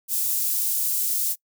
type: high-pass noise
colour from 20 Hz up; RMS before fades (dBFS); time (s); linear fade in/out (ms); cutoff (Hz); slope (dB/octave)
white; -24; 0.08-1.36; 50; 8200; 12
effects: noise-tail reverb RT60 0.1 s tail -24 dB re dry